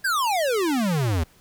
square exponential sweep, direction down, 1661.2 to 75.9 Hz, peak -21 dBFS, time 0.04-1.24 s, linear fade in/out 10 ms, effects pink hiss -56 dBFS RMS until 1.4 s

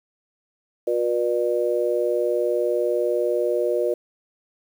harmonic tone, 120 Hz, B2, 49 cents flat, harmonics 3 / 4 / 5, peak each -24 / -23 / -24 dBFS, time 0.87-3.94 s, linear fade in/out 5 ms, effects 8-bit

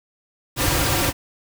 pink noise with comb filter, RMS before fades -20 dBFS, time 0.56-1.13 s, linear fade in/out 50 ms, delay 4.7 ms, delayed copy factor -0.85, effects none

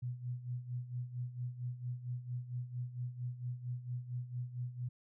sine tone with tremolo, 123.47 Hz, B2, in tune, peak -35 dBFS, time 0.02-4.89 s, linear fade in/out 10 ms, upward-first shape sine, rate 4.4 Hz, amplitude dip 75%, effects none

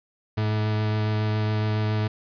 40% pulse tone with vibrato, 107.3 Hz, A2, 43 cents flat, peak -21 dBFS, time 0.37-2.08 s, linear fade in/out 10 ms, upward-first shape sine, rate 7.2 Hz, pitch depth 9 cents each way, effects resampled to 11025 Hz + 9-bit

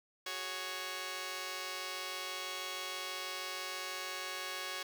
5% pulse chord, F# suspended second, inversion none, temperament just, 370 / 416.2 / 555 Hz, F#4 / G#4 / C#5, 0 / +4 / +2 cents, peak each -33 / -36 / -31 dBFS, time 0.26-4.83 s, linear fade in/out 5 ms, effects none

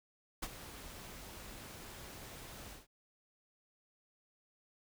pink noise with ADSR envelope, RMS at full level -38 dBFS, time 0.42-2.87 s, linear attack 12 ms, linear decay 41 ms, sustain -12 dB, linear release 160 ms, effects none

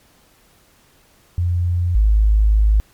sine tone pair in turn, 87.7 / 52.87 Hz, F2 / G#1, +8 / +32 cents, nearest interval major sixth, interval 876 cents, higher first, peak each -15 / -10 dBFS, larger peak second, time 1.38-1.95 / 1.95-2.8 s, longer second, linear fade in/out 0 ms, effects pink hiss -54 dBFS RMS until 2.93 s + MP3 96 kbps

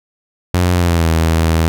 sawtooth tone with pitch glide, 89.2 to 81.33 Hz, F2 to E2, +37 to -23 cents, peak -7 dBFS, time 0.54-1.68 s, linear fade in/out 0 ms, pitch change -160 cents, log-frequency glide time 0.74-1.09 s, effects none

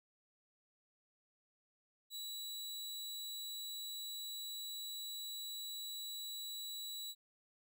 sawtooth tone, 3923 Hz, B7, 12 cents flat, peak -40 dBFS, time 2.1-7.15 s, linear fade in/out 50 ms, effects none

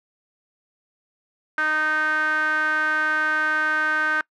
sawtooth tone with band-pass filter, 308.9 Hz, D#4, 12 cents flat, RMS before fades -22 dBFS, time 1.58-4.21 s, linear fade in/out 2 ms, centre 1500 Hz, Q 8.1, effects noise-tail reverb RT60 0.1 s tail -24 dB re dry

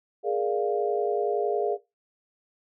sine chord, Bb dominant seventh, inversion third, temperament equal, 415.3 / 466.2 / 587.3 / 698.5 Hz, Ab4 / Bb4 / D5 / F5, 0 / 0 / 0 / 0 cents, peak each -26 / -29 / -32 / -30 dBFS, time 0.23-1.78 s, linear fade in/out 50 ms, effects noise-tail reverb RT60 0.2 s tail -17 dB re dry

